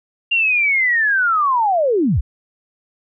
sine linear sweep, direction down, 2803 to 41.2 Hz, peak -13 dBFS, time 0.31-2.21 s, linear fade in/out 10 ms, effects none

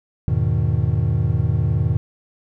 triangle chord, E major seventh, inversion none, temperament equal, 82.41 / 103.83 / 123.47 / 155.56 Hz, E2 / G#2 / B2 / D#3, 0 / 0 / 0 / 0 cents, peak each -21 / -19 / -19 / -21 dBFS, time 0.28-1.97 s, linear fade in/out 0 ms, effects none

